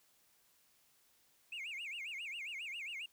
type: tone with vibrato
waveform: sine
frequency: 2462 Hz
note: D#7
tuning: 19 cents flat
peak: -39 dBFS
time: 1.52-3.06 s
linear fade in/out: 5 ms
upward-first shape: sine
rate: 7.4 Hz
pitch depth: 270 cents each way
effects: tanh soft clip ceiling -40 dBFS + white hiss -71 dBFS RMS until 3.12 s